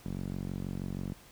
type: tone with band-pass filter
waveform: sawtooth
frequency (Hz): 46.25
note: F#1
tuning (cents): 0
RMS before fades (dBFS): -37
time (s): 0.05-1.14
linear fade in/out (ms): 10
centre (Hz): 190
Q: 1.7
effects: pink hiss -56 dBFS RMS until 1.31 s